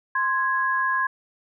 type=tone pair together; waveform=sine; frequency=1046.5 / 1659.1 Hz; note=C6 / G#6; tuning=0 / -2 cents; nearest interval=minor sixth; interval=798 cents; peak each=-23 dBFS; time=0.15-1.07 s; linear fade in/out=5 ms; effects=none